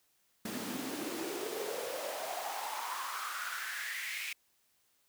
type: noise with high-pass filter sweep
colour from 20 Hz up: pink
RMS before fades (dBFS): -39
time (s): 0.45-4.33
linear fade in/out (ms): 5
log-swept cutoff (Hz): 210 to 2400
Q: 5.4
effects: white hiss -73 dBFS RMS until 5.08 s